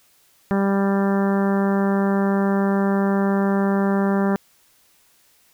harmonic tone, 197.1 Hz, G3, 10 cents sharp, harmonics 1 / 2 / 3 / 4 / 5 / 6 / 7 / 8 / 9, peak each -18 / -24 / -28 / -30 / -32 / -34 / -35 / -36 / -37 dBFS, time 0.51-4.36 s, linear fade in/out 0 ms, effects white hiss -58 dBFS RMS until 5.53 s

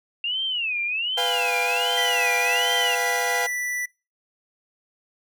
sine tone with vibrato, 2736 Hz, F7, 36 cents flat, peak -23 dBFS, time 0.24-2.95 s, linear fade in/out 2 ms, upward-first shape sine, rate 1.3 Hz, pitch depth 240 cents each way
sawtooth chord, F diminished, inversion second, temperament equal with one note detuned, 493.9 / 698.5 / 812.6 Hz, Cb5 / F5 / Ab5, 0 / 0 / -38 cents, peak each -24 dBFS, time 1.17-3.47 s, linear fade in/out 10 ms
square tone, 1972 Hz, B6, 3 cents flat, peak -26 dBFS, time 1.97-3.86 s, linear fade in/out 10 ms
effects noise-tail reverb RT60 0.3 s tail -24 dB re dry

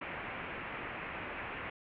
white low-pass noise, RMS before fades -42 dBFS, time 0.01-1.7 s, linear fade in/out 5 ms, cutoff 2600 Hz, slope 48 dB/octave, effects none

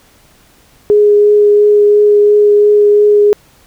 sine tone with vibrato, 415.1 Hz, G#4, 1 cent flat, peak -4 dBFS, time 0.9-3.33 s, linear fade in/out 0 ms, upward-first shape triangle, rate 2.9 Hz, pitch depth 11 cents each way, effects pink hiss -47 dBFS RMS until 3.66 s

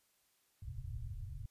white low-pass noise, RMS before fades -44 dBFS, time 0.62-1.46 s, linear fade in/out 5 ms, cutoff 130 Hz, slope 96 dB/octave, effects white hiss -75 dBFS RMS until 1.5 s + resampled to 32000 Hz

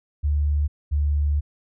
sine tone pair in turn, 73.42 / 73.11 Hz, D2 / D2, 0 / -7 cents, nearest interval unison, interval 7 cents, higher first, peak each -18 dBFS, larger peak neither, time 0.23-0.68 / 0.91-1.41 s, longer second, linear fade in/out 20 ms, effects none

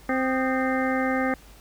harmonic tone with a mistuned harmonic, 261.2 Hz, C4, 3 cents flat, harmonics 1 / 2 / 3 / 5 / 6 / 7 / 8, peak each -25 / -28 / -30 / -32 / -33 / -33 / -34 dBFS, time 0.09-1.34 s, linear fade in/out 2 ms, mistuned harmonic 5, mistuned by -99 cents, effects added 50 Hz sine -49 dBFS peak until 1.6 s + pink hiss -52 dBFS RMS until 1.6 s

